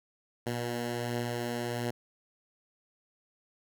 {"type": "beating tone pair", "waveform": "10% pulse", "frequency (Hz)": [118.5, 119.9], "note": ["A#2", "A#2"], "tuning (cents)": [29, 49], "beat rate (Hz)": 1.4, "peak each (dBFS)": [-33, -24], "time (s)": [0.46, 1.91], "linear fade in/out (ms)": 10, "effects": []}